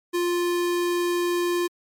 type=tone; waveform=square; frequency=350 Hz; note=F4; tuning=4 cents sharp; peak=-22 dBFS; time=0.13-1.68 s; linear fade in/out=20 ms; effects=MP3 64 kbps